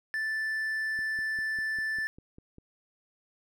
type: tone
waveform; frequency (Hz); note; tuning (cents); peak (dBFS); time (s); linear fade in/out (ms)
triangle; 1760; A6; 0; -27; 0.14-2.07; 0
type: click train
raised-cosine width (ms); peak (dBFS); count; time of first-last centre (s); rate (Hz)
3; -36; 9; 0.99-2.584; 5.02
effects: none